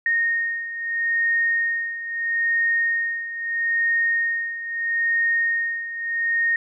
sine beating tone pair, 1851 / 1851.77 Hz, A#6 / A#6, -13 / -12 cents, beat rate 0.77 Hz, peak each -26 / -21 dBFS, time 0.06-6.56 s, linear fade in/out 2 ms, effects none

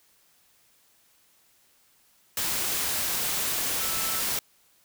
sine tone in noise, 1318.5 Hz, E6, in tune, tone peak -39 dBFS, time 3.81-4.21 s, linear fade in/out 2 ms, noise white, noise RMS -28 dBFS, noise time 2.37-4.39 s, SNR -14 dB, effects white hiss -63 dBFS RMS until 4.84 s

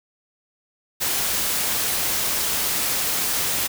white noise, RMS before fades -23 dBFS, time 1-3.68 s, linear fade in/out 20 ms, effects none

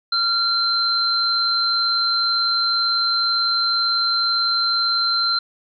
sine tone pair together, 1377 / 4109 Hz, F6 / C8, -25 / -32 cents, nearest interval octave + perfect fifth, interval 1893 cents, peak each -22 / -18 dBFS, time 0.12-5.39 s, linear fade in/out 5 ms, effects none

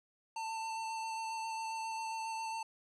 square tone with vibrato, 894 Hz, A5, 27 cents sharp, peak -38 dBFS, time 0.36-2.63 s, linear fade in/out 5 ms, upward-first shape square, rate 7.4 Hz, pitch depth 10 cents each way, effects resampled to 22050 Hz + 12-bit

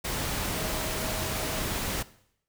sine tone in noise, 633 Hz, D#5, 30 cents sharp, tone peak -41 dBFS, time 0.54-1.6 s, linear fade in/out 10 ms, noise pink, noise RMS -31 dBFS, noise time 0.04-2.03 s, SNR -13 dB, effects noise-tail reverb RT60 0.7 s tail -18 dB re dry

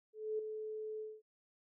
sine tone with ADSR envelope, 432.6 Hz, A4, 29 cents flat, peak -33 dBFS, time 0.13-1.22 s, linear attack 260 ms, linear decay 4 ms, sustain -7 dB, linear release 220 ms, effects none

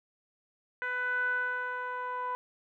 10% pulse tone with low-pass filter sweep, 498.3 Hz, B4, 15 cents sharp, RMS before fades -33 dBFS, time 0.82-2.35 s, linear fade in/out 0 ms, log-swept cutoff 1700 to 1100 Hz, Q 7.8, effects none

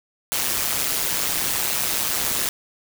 white noise with amplitude modulation, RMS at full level -20 dBFS, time 0.32-2.49 s, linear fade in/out 0 ms, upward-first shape sine, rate 140 Hz, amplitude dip 75%, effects none

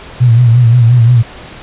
sine tone with vibrato, 119.2 Hz, A#2, 39 cents sharp, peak -3 dBFS, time 0.2-1.23 s, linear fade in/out 20 ms, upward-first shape sine, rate 5.7 Hz, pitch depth 78 cents each way, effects pink hiss -31 dBFS RMS until 1.62 s + resampled to 8000 Hz

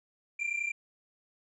triangle tone pair together, 2353 / 2384 Hz, D7 / D7, +3 / +25 cents, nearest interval unison, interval 22 cents, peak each -33 / -31 dBFS, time 0.39-0.72 s, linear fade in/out 10 ms, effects resampled to 22050 Hz

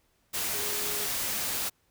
sine tone in noise, 416.2 Hz, G#4, 4 cents sharp, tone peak -40 dBFS, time 0.53-1.07 s, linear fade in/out 20 ms, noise white, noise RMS -31 dBFS, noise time 0.33-1.7 s, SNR -12 dB, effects pink hiss -70 dBFS RMS until 1.9 s

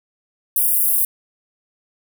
pink high-pass noise, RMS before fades -17 dBFS, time 0.56-1.05 s, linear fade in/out 2 ms, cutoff 10000 Hz, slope 48 dB/octave, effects none

